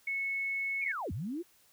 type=tone; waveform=sine; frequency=2200 Hz; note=C#7; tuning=14 cents flat; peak=-31 dBFS; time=0.07-0.92 s; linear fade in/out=5 ms
type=linear two-way sweep; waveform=sine; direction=down then up; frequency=2525 to 74.6 to 366.7 Hz; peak=-34 dBFS; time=0.81-1.43 s; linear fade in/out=20 ms; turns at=1.12 s
effects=white hiss -65 dBFS RMS until 1.72 s